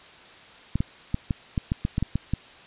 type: clicks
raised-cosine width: 5 ms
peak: -11 dBFS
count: 11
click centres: 0.756 / 0.805 / 1.144 / 1.308 / 1.578 / 1.719 / 1.851 / 1.981 / 2.026 / 2.156 / 2.336 s
effects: white hiss -48 dBFS RMS until 2.66 s + resampled to 8000 Hz